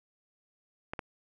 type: clicks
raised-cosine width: 0.5 ms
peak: -20 dBFS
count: 2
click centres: 0.935 / 0.992 s
effects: none